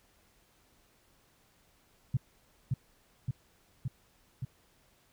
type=tone with echo; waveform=sine; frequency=128.5 Hz; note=C3; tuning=31 cents flat; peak=-24 dBFS; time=2.14-2.17 s; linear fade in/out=5 ms; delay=570 ms; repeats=4; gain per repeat=-2 dB; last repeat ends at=4.45 s; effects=pink hiss -67 dBFS RMS until 5.12 s